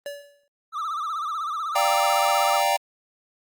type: tone with exponential decay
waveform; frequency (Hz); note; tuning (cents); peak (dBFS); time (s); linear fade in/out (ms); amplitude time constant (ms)
square; 573; D5; -43; -29; 0.06-0.48; 1; 90
type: tone with vibrato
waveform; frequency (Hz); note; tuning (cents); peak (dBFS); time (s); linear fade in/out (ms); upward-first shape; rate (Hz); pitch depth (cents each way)
triangle; 1244.5; D#6; 0; -24; 0.72-2.62; 50; sine; 16; 120
type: chord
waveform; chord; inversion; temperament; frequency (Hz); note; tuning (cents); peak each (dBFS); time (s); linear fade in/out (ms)
square; G minor seventh; second; equal; 587.3 / 698.5 / 784 / 932.3; D5 / F5 / G5 / Bb5; 0 / 0 / 0 / 0; -27 / -27 / -24 / -26; 1.75-2.77; 10
effects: Opus 32 kbps